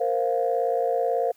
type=chord; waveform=sine; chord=Bb suspended second; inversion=none; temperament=just; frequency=466.2 / 524.4 / 699.2 Hz; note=Bb4 / C5 / F5; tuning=0 / +4 / +2 cents; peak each=-25 dBFS; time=0-1.32 s; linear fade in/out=10 ms; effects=tanh soft clip ceiling -12 dBFS + white hiss -61 dBFS RMS until 1.36 s